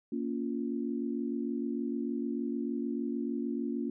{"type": "chord", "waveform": "sine", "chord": "Bb minor", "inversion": "none", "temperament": "just", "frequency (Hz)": [233.1, 279.7, 349.6], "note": ["Bb3", "Db4", "F4"], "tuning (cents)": [0, 16, 2], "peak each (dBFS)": [-34, -35, -38], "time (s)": [0.12, 3.9], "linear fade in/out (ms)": 5, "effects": []}